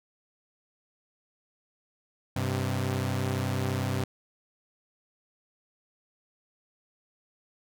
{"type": "tone pair together", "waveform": "sawtooth", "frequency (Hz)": [97.57, 129.2], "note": ["G2", "C3"], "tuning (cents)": [-8, -21], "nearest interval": "perfect fourth", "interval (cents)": 487, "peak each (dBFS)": -26, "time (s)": [2.36, 4.04], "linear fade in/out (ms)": 5, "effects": []}